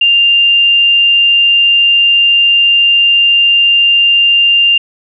sine tone, 2794 Hz, F7, in tune, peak -5 dBFS, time 0.01-4.78 s, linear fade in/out 5 ms, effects none

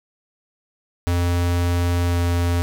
square tone with pitch glide, 87.31 to 86.71 Hz, F2 to F2, 0 to -12 cents, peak -18 dBFS, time 1.07-2.62 s, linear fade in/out 0 ms, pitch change -12 cents, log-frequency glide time 2.06-2.17 s, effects none

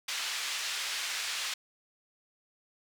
pink band-pass noise, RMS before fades -35 dBFS, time 0.08-1.54 s, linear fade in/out 5 ms, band 2000 to 6500 Hz, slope 12 dB/octave, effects none

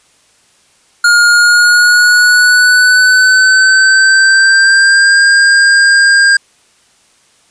square tone with pitch glide, 1423 to 1606.5 Hz, F6 to G6, +32 to +42 cents, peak -5 dBFS, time 1.04-6.37 s, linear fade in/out 5 ms, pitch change +210 cents, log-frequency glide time 1.3-5.22 s, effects white hiss -50 dBFS RMS until 7.5 s + resampled to 22050 Hz

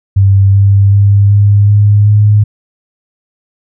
sine tone with pitch steps, 98 / 99.31 / 100.64 / 101.98 / 103.35 / 104.73 Hz, G2 / G2 / G2 / G#2 / G#2 / G#2, 0 / +23 / +46 / -31 / -8 / +15 cents, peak -3 dBFS, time 0.16-2.44 s, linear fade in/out 10 ms, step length 380 ms, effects none

